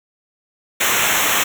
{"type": "noise with comb filter", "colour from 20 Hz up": "pink", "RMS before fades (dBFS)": -17, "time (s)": [0.8, 1.44], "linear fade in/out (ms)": 10, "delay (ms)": 0.21, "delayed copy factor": -1, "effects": []}